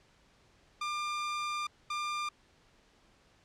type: tone bursts at uneven times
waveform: sawtooth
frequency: 1197 Hz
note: D6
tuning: 33 cents sharp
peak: -29 dBFS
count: 2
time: 0.81-1.67 / 1.9-2.29 s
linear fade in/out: 5 ms
effects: pink hiss -65 dBFS RMS until 3.44 s + low-pass 6000 Hz 12 dB/octave